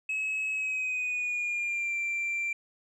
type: tone with pitch glide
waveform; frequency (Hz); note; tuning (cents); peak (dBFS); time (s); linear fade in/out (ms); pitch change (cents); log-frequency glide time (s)
sine; 2571 to 2358; E7 to D7; -44 to +6; -26; 0.09-2.53; 5; -150; 0.52-1.95
effects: tanh soft clip ceiling -27 dBFS